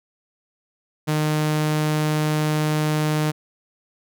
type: tone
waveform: sawtooth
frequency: 153 Hz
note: D#3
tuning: 29 cents flat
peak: -15 dBFS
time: 1.07-3.32 s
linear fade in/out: 20 ms
effects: none